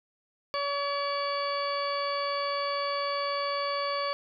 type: harmonic tone with a mistuned harmonic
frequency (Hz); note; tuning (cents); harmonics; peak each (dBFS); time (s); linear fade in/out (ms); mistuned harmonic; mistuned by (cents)
567; C#5; +39; 1 / 2 / 3 / 4 / 5 / 6 / 8; -32 / -31 / -42 / -39 / -45 / -43 / -37; 0.54-4.13; 0; 4; +17
effects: none